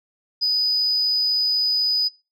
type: tone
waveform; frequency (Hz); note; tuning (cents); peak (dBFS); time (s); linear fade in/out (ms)
sine; 4978; D#8; 0; -16; 0.41-2.09; 20
effects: noise-tail reverb RT60 0.3 s tail -25 dB re dry + tanh soft clip ceiling -14 dBFS